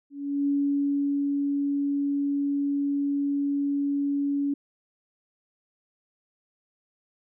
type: tone with ADSR envelope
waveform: sine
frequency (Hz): 282.9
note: C#4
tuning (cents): +35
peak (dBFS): -21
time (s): 0.1-4.54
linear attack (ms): 370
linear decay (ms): 810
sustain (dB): -2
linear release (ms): 6
effects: none